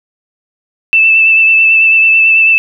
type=tone with vibrato; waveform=sine; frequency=2644 Hz; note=E7; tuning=5 cents sharp; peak=-4 dBFS; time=0.93-2.58 s; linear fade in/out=0 ms; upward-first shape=sine; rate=9.1 Hz; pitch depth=19 cents each way; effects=none